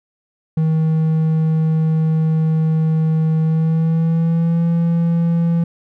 triangle tone with pitch glide, 159 to 168.26 Hz, D#3 to E3, +38 to +36 cents, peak -11 dBFS, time 0.57-5.64 s, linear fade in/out 5 ms, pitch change +98 cents, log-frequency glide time 3.41-4.65 s, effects none

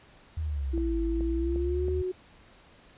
sine linear two-way sweep, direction down then up, 81 to 52 to 77.8 Hz, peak -28 dBFS, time 0.37-2.02 s, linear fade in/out 5 ms, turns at 1.01 s
sine tone with pitch glide, 331.9 to 368.3 Hz, E4 to F#4, +12 to -8 cents, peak -28 dBFS, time 0.73-2.12 s, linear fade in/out 10 ms, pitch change +180 cents, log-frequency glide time 1.39-1.89 s
clicks, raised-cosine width 2 ms, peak -26 dBFS, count 4, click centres 0.778 / 1.208 / 1.56 / 1.883 s
effects pink hiss -56 dBFS RMS until 2.97 s + resampled to 8000 Hz

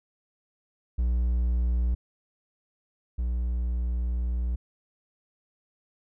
triangle tone pair in turn, 60.1 / 60.1 Hz, B1 / B1, -46 / -46 cents, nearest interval unison, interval 0 cents, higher neither, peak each -20 / -23 dBFS, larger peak first, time 0.98-1.95 / 3.18-4.56 s, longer second, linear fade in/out 10 ms, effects none

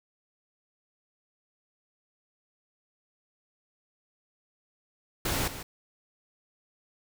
pink noise with echo, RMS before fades -29 dBFS, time 5.25-5.48 s, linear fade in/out 5 ms, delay 150 ms, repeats 1, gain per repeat -11 dB, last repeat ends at 5.63 s, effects none

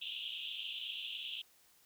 white band-pass noise, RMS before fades -43 dBFS, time 0.01-1.42 s, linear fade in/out 10 ms, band 2700 to 3500 Hz, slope 96 dB/octave, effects white hiss -67 dBFS RMS until 1.85 s

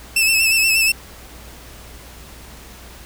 sawtooth tone with vibrato, 2637 Hz, E7, in tune, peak -10 dBFS, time 0.16-0.92 s, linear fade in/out 5 ms, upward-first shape sine, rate 8.4 Hz, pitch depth 44 cents each way, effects added 60 Hz sine -41 dBFS peak until 3.05 s + pink hiss -41 dBFS RMS until 3.05 s

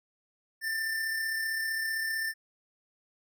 square tone with amplitude modulation, 1786 Hz, A6, 25 cents sharp, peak -29 dBFS, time 0.61-2.34 s, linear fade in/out 50 ms, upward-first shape sine, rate 35.5 Hz, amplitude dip 30%, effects none

